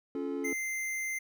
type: chord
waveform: triangle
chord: Db augmented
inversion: none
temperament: just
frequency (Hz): 277.2 / 346.5 / 433.1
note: Db4 / F4 / A4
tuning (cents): 0 / -14 / -27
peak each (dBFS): -33 / -37 / -35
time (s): 0.15-0.53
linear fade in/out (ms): 2
type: tone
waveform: square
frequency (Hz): 2083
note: C7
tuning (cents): -8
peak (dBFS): -33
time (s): 0.44-1.19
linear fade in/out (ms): 10
effects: none